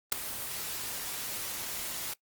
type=noise with ADSR envelope; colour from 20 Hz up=white; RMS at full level=-20 dBFS; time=0.12-2.14 s; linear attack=4 ms; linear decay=7 ms; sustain=-17 dB; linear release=10 ms; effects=noise-tail reverb RT60 0.1 s tail -20 dB re dry + Opus 24 kbps